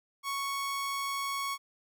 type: tone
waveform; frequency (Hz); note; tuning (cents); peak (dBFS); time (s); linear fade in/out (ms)
sawtooth; 1108.7; C#6; 0; -28; 0.23-1.58; 50
effects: none